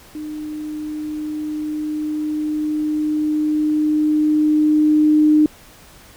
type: tone with level ramp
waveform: sine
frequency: 304.4 Hz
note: D#4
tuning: 38 cents flat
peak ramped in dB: -26 to -9 dBFS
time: 0.15-5.46 s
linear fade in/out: 2 ms
effects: pink hiss -45 dBFS RMS until 6.16 s